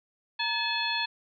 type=harmonic tone with a mistuned harmonic; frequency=859 Hz; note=A5; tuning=42 cents flat; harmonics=1 / 2 / 3 / 4 / 5; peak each=-33 / -33 / -33 / -33 / -33 dBFS; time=0.39-1.06 s; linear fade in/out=10 ms; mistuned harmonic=1; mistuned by=+130 cents; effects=none